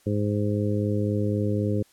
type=harmonic tone; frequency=103.83 Hz; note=G#2; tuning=in tune; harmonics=1 / 2 / 3 / 4 / 5; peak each=-25 / -28 / -30 / -31 / -32 dBFS; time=0.06-1.83 s; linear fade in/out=10 ms; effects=white hiss -60 dBFS RMS until 1.92 s + low-pass 12000 Hz 12 dB/octave